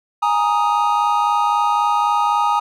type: chord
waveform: triangle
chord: Ab suspended second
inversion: none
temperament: just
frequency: 830.6 / 934.4 / 1245.9 Hz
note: Ab5 / Bb5 / Eb6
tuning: 0 / +4 / +2 cents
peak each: -17 dBFS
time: 0.22-2.6 s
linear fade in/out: 10 ms
effects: none